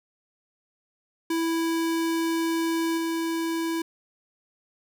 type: tone with level steps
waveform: square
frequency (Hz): 329.6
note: E4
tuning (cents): 0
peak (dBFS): -24 / -26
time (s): 1.3-3.82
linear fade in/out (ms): 5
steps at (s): 2.97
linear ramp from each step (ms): 10
effects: none